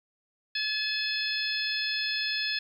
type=harmonic tone with a mistuned harmonic; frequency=859 Hz; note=A5; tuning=42 cents flat; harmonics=2 / 3 / 4 / 5 / 6; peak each=-34 / -34 / -34 / -34 / -34 dBFS; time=0.55-2.59 s; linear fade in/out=5 ms; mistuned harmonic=5; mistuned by=-23 cents; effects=10-bit